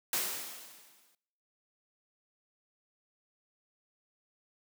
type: noise with exponential decay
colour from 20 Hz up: white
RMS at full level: -30 dBFS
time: 0.13-1.15 s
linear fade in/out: 2 ms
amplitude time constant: 220 ms
effects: noise-tail reverb RT60 0.9 s tail -24 dB re dry + high-pass 200 Hz 12 dB/octave